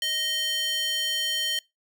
square tone with high-pass filter, 622.3 Hz, D#5, in tune, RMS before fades -27 dBFS, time 0.02-1.59 s, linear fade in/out 2 ms, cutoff 2800 Hz, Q 3.4, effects noise-tail reverb RT60 0.2 s tail -23 dB re dry

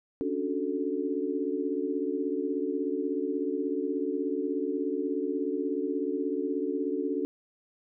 sine chord, D major seventh, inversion third, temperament equal, 277.2 / 293.7 / 370 / 440 Hz, C#4 / D4 / F#4 / A4, 0 / 0 / 0 / 0 cents, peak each -33 dBFS, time 0.21-7.25 s, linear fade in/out 0 ms, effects none

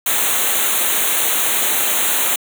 white band-stop noise, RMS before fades -17 dBFS, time 0.06-2.36 s, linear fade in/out 5 ms, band 4100 to 6200 Hz, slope 96 dB/octave, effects high-pass 300 Hz 12 dB/octave

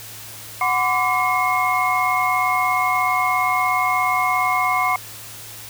sine tone cluster, 738 / 1020 / 1157 / 2157 Hz, F#5 / C6 / D6 / C#7, -5 / -44 / -26 / -48 cents, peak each -22 dBFS, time 0.61-4.96 s, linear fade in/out 2 ms, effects added 108 Hz sine -45 dBFS peak until 5.69 s + white hiss -37 dBFS RMS until 5.69 s

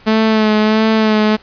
sawtooth tone with vibrato, 217.1 Hz, A3, 23 cents flat, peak -6 dBFS, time 0.06-1.37 s, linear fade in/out 20 ms, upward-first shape sine, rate 1.5 Hz, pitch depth 29 cents each way, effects pink hiss -44 dBFS RMS until 1.42 s + resampled to 11025 Hz

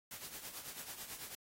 white noise with tremolo, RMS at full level -45 dBFS, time 0.11-1.35 s, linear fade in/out 2 ms, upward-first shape triangle, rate 9.1 Hz, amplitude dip 70%, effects AAC 48 kbps

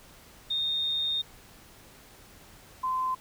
sine tone pair in turn, 3675 / 1031.3 Hz, A#7 / C6, -25 / -25 cents, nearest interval octave + minor seventh, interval 2200 cents, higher first, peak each -26 dBFS, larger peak neither, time 0.5-1.22 / 2.83-3.15 s, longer first, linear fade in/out 10 ms, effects pink hiss -53 dBFS RMS until 3.2 s

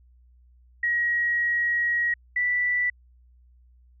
sine tone pair in turn, 1900 / 1968.3 Hz, A#6 / B6, +33 / -6 cents, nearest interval minor second, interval 61 cents, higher second, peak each -21 dBFS, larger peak neither, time 0.83-2.14 / 2.36-2.9 s, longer first, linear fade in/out 5 ms, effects added 61 Hz sine -53 dBFS peak until 4 s

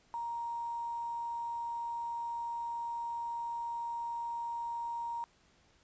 sine tone with quantisation, 937 Hz, A#5, 9 cents sharp, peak -35 dBFS, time 0.14-5.24 s, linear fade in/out 0 ms, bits 10, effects pink hiss -67 dBFS RMS until 5.83 s + resampled to 16000 Hz

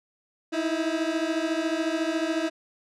30% pulse beating tone pair, 316.2 / 330.2 Hz, D#4 / E4, +28 / +3 cents, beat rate 14 Hz, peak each -25 dBFS, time 0.52-2.5 s, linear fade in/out 20 ms, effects low-pass 6000 Hz 12 dB/octave

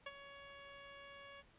10% pulse tone with ADSR envelope, 560 Hz, C#5, 18 cents sharp, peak -34 dBFS, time 0.06-1.43 s, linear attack 6 ms, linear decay 37 ms, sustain -11 dB, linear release 34 ms, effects pink hiss -68 dBFS RMS until 1.58 s + resampled to 8000 Hz

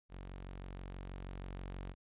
sawtooth tone with level ramp, 46.25 Hz, F#1, in tune, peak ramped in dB -42 to -38 dBFS, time 0.09-1.95 s, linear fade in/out 50 ms, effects resampled to 8000 Hz

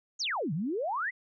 sine exponential two-way sweep, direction down then up, 6940 to 140.9 to 2101 Hz, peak -29 dBFS, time 0.19-1.11 s, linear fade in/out 20 ms, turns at 0.53 s, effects none

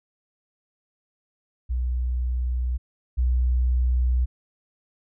sine tone pair in turn, 61.8 / 62.06 Hz, B1 / B1, +2 / +9 cents, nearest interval unison, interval 7 cents, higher second, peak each -22 / -18 dBFS, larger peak second, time 1.69-2.78 / 3.17-4.26 s, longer neither, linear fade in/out 20 ms, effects none

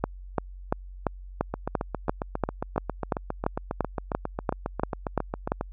two click trains, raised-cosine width 1 ms, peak -9 / -14 dBFS, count 17 / 31, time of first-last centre 0.04-5.519 / 1.54-5.611 s, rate 2.92 / 7.37 Hz, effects added 46 Hz sine -39 dBFS peak until 5.72 s

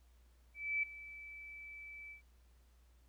sine tone with ADSR envelope, 2312 Hz, D7, 28 cents flat, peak -31 dBFS, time 0.54-2.22 s, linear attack 290 ms, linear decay 6 ms, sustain -17 dB, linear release 110 ms, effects added 60 Hz sine -63 dBFS peak until 3.08 s + pink hiss -75 dBFS RMS until 3.08 s

